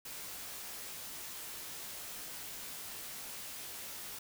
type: noise with comb filter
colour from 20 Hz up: white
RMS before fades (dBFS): -45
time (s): 0.05-4.19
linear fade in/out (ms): 5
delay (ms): 17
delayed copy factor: -0.55
effects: none